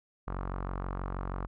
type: tone with low-pass filter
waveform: sawtooth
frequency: 46.25 Hz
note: F#1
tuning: in tune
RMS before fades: -36 dBFS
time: 0.27-1.47 s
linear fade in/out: 10 ms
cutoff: 1200 Hz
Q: 3.1
effects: none